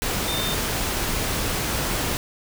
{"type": "tone in noise", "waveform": "sine", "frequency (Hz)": 3616, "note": "A7", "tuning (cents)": 47, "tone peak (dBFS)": -28, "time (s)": [0.28, 0.54], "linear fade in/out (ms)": 0, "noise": "pink", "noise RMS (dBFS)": -25, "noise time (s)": [0.02, 2.17], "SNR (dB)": -6, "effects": []}